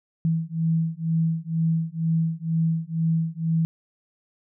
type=beating tone pair; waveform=sine; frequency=162.1 / 164.2 Hz; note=E3 / E3; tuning=-29 / -6 cents; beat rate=2.1 Hz; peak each=-24 / -24 dBFS; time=0.25-3.65 s; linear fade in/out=0 ms; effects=none